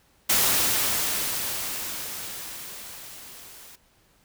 white noise with level ramp, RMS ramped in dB -20 to -47 dBFS, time 0.29-3.76 s, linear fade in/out 10 ms, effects pink hiss -62 dBFS RMS until 4.24 s

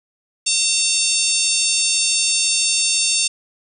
harmonic tone, 906 Hz, A#5, 50 cents flat, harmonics 3 / 4 / 5 / 6 / 7 / 8 / 9 / 10, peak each -24 / -24 / -24 / -24 / -24 / -24 / -24 / -24 dBFS, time 0.46-3.28 s, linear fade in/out 10 ms, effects none

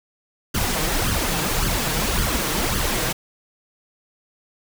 pink noise with flanger, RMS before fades -22 dBFS, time 0.54-3.13 s, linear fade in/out 10 ms, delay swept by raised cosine 0.62 to 6.52 ms, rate 1.8 Hz, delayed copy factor +0.7, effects none

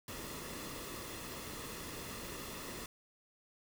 pink noise with comb filter, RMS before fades -45 dBFS, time 0.08-2.86 s, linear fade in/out 2 ms, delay 1.3 ms, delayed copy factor -0.5, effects none

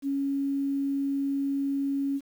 sine tone with quantisation, 277.2 Hz, C#4, in tune, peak -25 dBFS, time 0.02-2.21 s, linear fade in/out 50 ms, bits 9, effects none

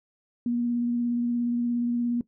sine tone with vibrato, 239.3 Hz, A#3, 46 cents sharp, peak -23 dBFS, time 0.46-2.21 s, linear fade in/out 2 ms, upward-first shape sine, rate 17 Hz, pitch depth 15 cents each way, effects noise-tail reverb RT60 0.1 s tail -17 dB re dry

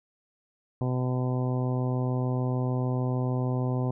harmonic tone, 126.7 Hz, B2, 45 cents sharp, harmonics 1 / 2 / 3 / 4 / 5 / 6 / 7 / 8, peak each -26 / -32 / -36 / -38 / -40 / -42 / -43 / -44 dBFS, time 0.81-3.91 s, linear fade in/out 2 ms, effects none

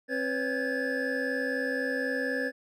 triangle tone cluster, 266.6 / 499 / 558 / 1642 / 1726 Hz, C4 / B4 / C#5 / G#6 / A6, +33 / +18 / +11 / -20 / -34 cents, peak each -32 / -31 / -35 / -35 / -31 dBFS, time 0.08-2.52 s, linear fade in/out 50 ms, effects none

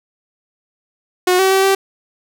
sawtooth tone with pitch steps, 363.6 / 381.6 / 384.7 / 388.5 Hz, F#4 / G4 / G4 / G4, -30 / -47 / -33 / -16 cents, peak -7 dBFS, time 1.27-1.75 s, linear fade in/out 5 ms, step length 120 ms, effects none

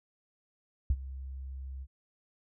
sine tone with ADSR envelope, 66.4 Hz, C2, 26 cents sharp, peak -20 dBFS, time 0.9-1.87 s, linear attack 3 ms, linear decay 49 ms, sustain -18 dB, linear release 48 ms, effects tanh soft clip ceiling -16 dBFS

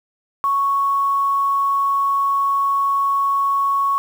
sine tone with quantisation, 1108.7 Hz, C#6, in tune, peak -15 dBFS, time 0.44-3.98 s, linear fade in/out 0 ms, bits 7, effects none

